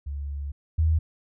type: tone pair in turn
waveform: sine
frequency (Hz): 71 / 79.69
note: C#2 / D#2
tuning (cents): +42 / +42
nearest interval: major second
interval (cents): 200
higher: second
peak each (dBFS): -29 / -18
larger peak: second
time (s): 0.06-0.52 / 0.78-0.99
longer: first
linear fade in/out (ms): 10
effects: none